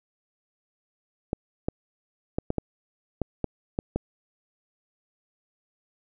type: clicks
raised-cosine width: 2 ms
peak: -12 dBFS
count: 9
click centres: 1.331 / 1.685 / 2.385 / 2.504 / 2.583 / 3.217 / 3.443 / 3.789 / 3.96 s
effects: none